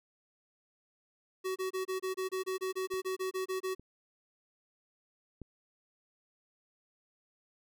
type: tone bursts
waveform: square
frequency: 375.8 Hz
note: F#4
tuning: 27 cents sharp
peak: -33 dBFS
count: 16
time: 1.44-3.75 s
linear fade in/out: 20 ms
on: 120 ms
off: 26 ms
type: clicks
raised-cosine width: 3 ms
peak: -41 / -38 / -31 dBFS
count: 3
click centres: 2.939 / 3.796 / 5.417 s
effects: none